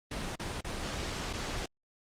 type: noise with dropouts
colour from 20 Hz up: pink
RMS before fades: -36 dBFS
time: 0.11-1.66 s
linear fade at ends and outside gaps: 5 ms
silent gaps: 0.357-0.395 / 0.609-0.645 / 1.33-1.334 s
effects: low-pass 7000 Hz 12 dB/octave + Opus 32 kbps